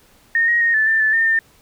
sine tone with pitch steps, 1839 / 1885 / 1856 / 1749 / 1782 / 1747 / 1814 / 1803 Hz, A#6 / A#6 / A#6 / A6 / A6 / A6 / A#6 / A6, -24 / +19 / -8 / -11 / +22 / -13 / -48 / +42 cents, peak -13 dBFS, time 0.35-1.39 s, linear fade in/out 2 ms, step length 130 ms, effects pink hiss -53 dBFS RMS until 1.61 s

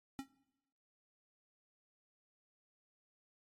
square tone with exponential decay, 271.2 Hz, C#4, 38 cents flat, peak -37 dBFS, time 0.19-0.29 s, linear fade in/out 0 ms, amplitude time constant 21 ms, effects noise-tail reverb RT60 1.0 s tail -21 dB re dry + MP3 64 kbps

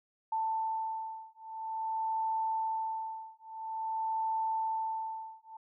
sine beating tone pair, 887 / 887.49 Hz, A5 / A5, +14 / +15 cents, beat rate 0.49 Hz, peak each -35 / -35 dBFS, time 0.32-5.57 s, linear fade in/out 5 ms, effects none

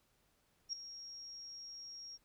sine tone with ADSR envelope, 5588 Hz, F8, in tune, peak -34 dBFS, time 0.69-2.18 s, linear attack 40 ms, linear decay 3 ms, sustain -13 dB, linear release 32 ms, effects pink hiss -75 dBFS RMS until 2.24 s

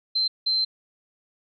sine tone bursts at uneven times, 4109 Hz, C8, 32 cents flat, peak -20 dBFS, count 2, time 0.15-0.28 / 0.46-0.65 s, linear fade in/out 10 ms, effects none

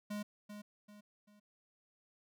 square tone with echo, 207.7 Hz, G#3, in tune, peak -39 dBFS, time 0.1-0.23 s, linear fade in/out 10 ms, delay 390 ms, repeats 3, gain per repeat -8 dB, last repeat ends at 1.4 s, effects none

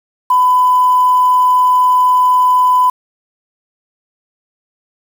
sine tone with quantisation, 1002 Hz, B5, 25 cents sharp, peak -7 dBFS, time 0.3-2.9 s, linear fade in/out 5 ms, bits 5, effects none

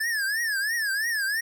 square tone with vibrato, 1720 Hz, A6, 40 cents flat, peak -25 dBFS, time 0-1.41 s, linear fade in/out 10 ms, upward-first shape triangle, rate 3 Hz, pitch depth 190 cents each way, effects none

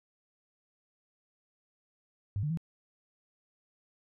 sine tone with pitch steps, 100.7 / 149.6 / 164.2 Hz, G2 / D3 / E3, +47 / +32 / -6 cents, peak -29 dBFS, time 2.36-2.573 s, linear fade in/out 0 ms, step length 71 ms, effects none

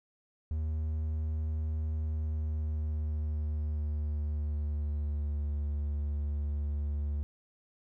triangle tone with pitch glide, 77.78 to 72.99 Hz, D#2 to D2, 0 to -10 cents, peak -28 dBFS, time 0.51-7.23 s, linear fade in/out 0 ms, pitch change -110 cents, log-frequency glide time 1.94-5.57 s, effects none

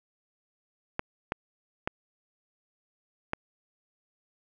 clicks, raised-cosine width 0.5 ms, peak -13 dBFS, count 4, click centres 0.994 / 1.321 / 1.875 / 3.334 s, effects none

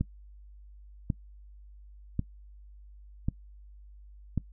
click train, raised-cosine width 5 ms, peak -15 dBFS, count 5, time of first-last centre 0.01-4.377 s, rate 0.916 Hz, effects noise-tail reverb RT60 0.1 s tail -21 dB re dry + added 50 Hz sine -48 dBFS peak until 4.52 s

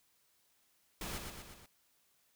pink noise with echo, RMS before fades -42 dBFS, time 1.01-1.18 s, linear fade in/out 2 ms, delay 120 ms, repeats 4, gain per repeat -4 dB, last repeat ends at 1.66 s, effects white hiss -73 dBFS RMS until 2.35 s

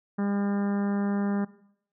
harmonic tone, 201.3 Hz, G3, 46 cents sharp, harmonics 1 / 2 / 3 / 4 / 5 / 6 / 7 / 8 / 9, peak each -25 / -36 / -41 / -41 / -45 / -44 / -46 / -47 / -49 dBFS, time 0.18-1.45 s, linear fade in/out 10 ms, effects noise-tail reverb RT60 0.7 s tail -18 dB re dry

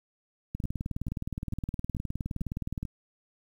two click trains, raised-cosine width 5 ms, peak -23 / -20 dBFS, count 6 / 45, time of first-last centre 0.64-2.852 / 0.55-2.83 s, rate 2.26 / 19.3 Hz, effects 9-bit

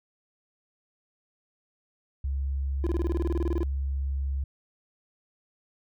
sine tone, 68.4 Hz, C#2, 23 cents flat, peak -26 dBFS, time 2.24-4.44 s, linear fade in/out 5 ms
triangle tone bursts, 341.4 Hz, F4, 39 cents flat, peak -24 dBFS, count 16, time 2.84-3.631 s, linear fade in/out 0 ms, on 26 ms, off 25 ms
effects none

